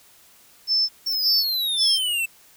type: tone bursts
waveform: sine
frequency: 5280 Hz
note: E8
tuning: 2 cents sharp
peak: -17 dBFS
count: 3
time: 0.67-1.99 s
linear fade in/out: 50 ms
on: 220 ms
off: 330 ms
type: exponential sweep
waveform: square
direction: down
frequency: 5500 to 2633 Hz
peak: -22 dBFS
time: 1.06-2.26 s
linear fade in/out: 10 ms
effects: white hiss -53 dBFS RMS until 2.56 s